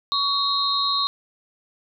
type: tone cluster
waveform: sine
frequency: 1127 / 3775 / 4136 Hz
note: C#6 / A#7 / C8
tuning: +28 / +21 / -21 cents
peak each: -24 dBFS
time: 0.12-1.07 s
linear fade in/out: 0 ms
effects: none